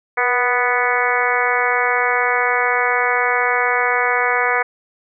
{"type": "harmonic tone with a mistuned harmonic", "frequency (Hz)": 246.9, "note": "B3", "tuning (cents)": 0, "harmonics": [2, 3, 4, 5, 6, 7, 8, 9], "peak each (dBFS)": [-23, -23, -23, -23, -23, -23, -23, -23], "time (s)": [0.17, 4.63], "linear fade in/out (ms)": 10, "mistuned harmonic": 2, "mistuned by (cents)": -29, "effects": []}